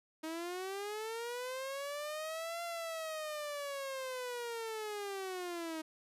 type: linear two-way sweep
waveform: sawtooth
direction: up then down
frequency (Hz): 312.7 to 688 to 312.7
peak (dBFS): -35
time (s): 0.23-5.82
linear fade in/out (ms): 10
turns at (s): 2.63
effects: resampled to 32000 Hz